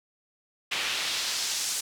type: noise with band-pass filter sweep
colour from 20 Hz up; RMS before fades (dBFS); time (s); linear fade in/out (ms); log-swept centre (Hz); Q
pink; -30; 0.71-1.81; 10; 2700 to 7300; 1.3
effects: none